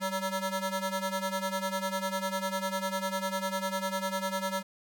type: ring-modulated tone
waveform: 15% pulse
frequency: 380 Hz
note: F#4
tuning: 46 cents sharp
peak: -21 dBFS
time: 0-4.63 s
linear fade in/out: 20 ms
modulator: 185 Hz
effects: none